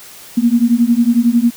sine beating tone pair, 231 / 242 Hz, A#3 / B3, -16 / -35 cents, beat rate 11 Hz, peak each -12 dBFS, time 0.37-1.51 s, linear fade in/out 10 ms, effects white hiss -37 dBFS RMS until 1.56 s

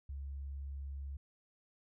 sine tone, 69.3 Hz, C#2, in tune, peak -40 dBFS, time 0.09-1.17 s, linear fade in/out 5 ms, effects none

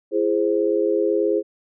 sine chord, E augmented, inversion none, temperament equal with one note detuned, 336.7 / 415.3 / 523.3 Hz, E4 / G#4 / B#4, +37 / 0 / 0 cents, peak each -22 / -20 / -23 dBFS, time 0.11-1.43 s, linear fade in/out 50 ms, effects none

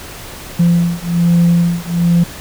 sine beating tone pair, 171.1 / 172.3 Hz, F3 / F3, -35 / -23 cents, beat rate 1.2 Hz, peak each -11 dBFS, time 0.59-2.24 s, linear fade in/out 10 ms, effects tanh soft clip ceiling -5 dBFS + pink hiss -31 dBFS RMS until 2.4 s

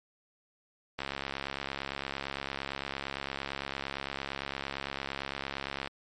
click train, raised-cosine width 0.3 ms, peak -18 dBFS, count 337, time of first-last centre 0.99-5.874 s, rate 68.8 Hz, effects MP3 48 kbps

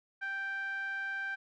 5% pulse tone with low-pass filter, 784 Hz, G5, in tune, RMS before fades -37 dBFS, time 0.21-1.36 s, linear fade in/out 20 ms, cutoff 1700 Hz, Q 9.3, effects none

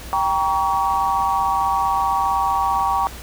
sine chord, G diminished, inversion none, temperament just, 784 / 940.8 / 1128.9 Hz, G5 / Bb5 / Db6, 0 / +16 / +31 cents, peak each -21 dBFS, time 0.13-3.07 s, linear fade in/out 0 ms, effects added 60 Hz sine -36 dBFS peak until 3.22 s + pink hiss -37 dBFS RMS until 3.22 s

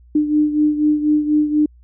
sine beating tone pair, 300 / 304.1 Hz, D4 / D#4, +37 / -40 cents, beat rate 4.1 Hz, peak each -14 / -20 dBFS, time 0.15-1.66 s, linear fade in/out 5 ms, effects added 60 Hz sine -44 dBFS peak until 1.83 s

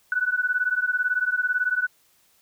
sine beating tone pair, 1477 / 1495 Hz, F#6 / F#6, -3 / +17 cents, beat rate 18 Hz, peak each -24 dBFS, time 0.12-1.87 s, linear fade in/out 2 ms, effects white hiss -62 dBFS RMS until 2.41 s

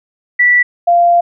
sine tone pair in turn, 1960 / 693 Hz, B6 / F5, -14 / -14 cents, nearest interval octave + tritone, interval 1800 cents, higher first, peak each -6 dBFS, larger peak neither, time 0.39-0.63 / 0.87-1.21 s, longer second, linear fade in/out 10 ms, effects none

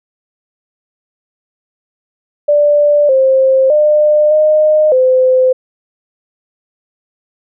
sine tone with pitch steps, 587 / 529 / 602 / 614 / 514 Hz, D5 / C5 / D5 / D#5 / C5, -1 / +19 / +43 / -23 / -31 cents, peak -6 dBFS, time 2.48-5.53 s, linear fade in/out 10 ms, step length 610 ms, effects none

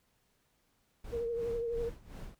brown noise with tremolo, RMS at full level -42 dBFS, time 1.04-2.35 s, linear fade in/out 5 ms, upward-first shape sine, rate 2.8 Hz, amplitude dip 85%
sine tone with vibrato, 467.1 Hz, A#4, 3 cents sharp, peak -32 dBFS, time 1.12-1.9 s, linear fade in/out 20 ms, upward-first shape triangle, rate 12 Hz, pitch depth 39 cents each way
effects pink hiss -74 dBFS RMS until 2.39 s

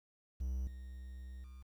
triangle tone with level steps, 64 Hz, C2, 38 cents flat, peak -33 / -43 / -47 dBFS, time 0.4-1.63 s, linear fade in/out 10 ms, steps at 0.67 / 1.44 s, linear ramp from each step 2 ms, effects 11-bit

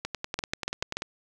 two click trains, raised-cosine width 0.2 ms, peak -14 / -11 dBFS, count 11 / 5, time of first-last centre 0.05-1.021 / 0.39-0.97 s, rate 10.3 / 6.9 Hz, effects none

